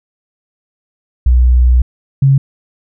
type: tone pair in turn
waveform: sine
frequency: 61.74 / 136.38 Hz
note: B1 / C#3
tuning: 0 / -28 cents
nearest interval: octave + major second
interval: 1372 cents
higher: second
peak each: -5 dBFS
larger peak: neither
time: 1.26-1.82 / 2.22-2.38 s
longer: first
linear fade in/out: 5 ms
effects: none